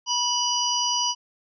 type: harmonic tone with a mistuned harmonic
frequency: 970 Hz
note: B5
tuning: 31 cents flat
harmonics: 1 / 3 / 5 / 6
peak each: -27 / -27 / -27 / -27 dBFS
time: 0.06-1.15 s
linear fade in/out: 50 ms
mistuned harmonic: 3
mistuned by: +29 cents
effects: none